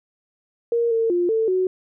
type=tone with pitch steps; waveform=sine; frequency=468.2 / 453.6 / 351.4 / 445.6 / 371.1 Hz; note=A#4 / A#4 / F4 / A4 / F#4; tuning=+8 / -47 / +11 / +22 / +5 cents; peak=-17 dBFS; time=0.72-1.67 s; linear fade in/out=2 ms; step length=190 ms; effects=none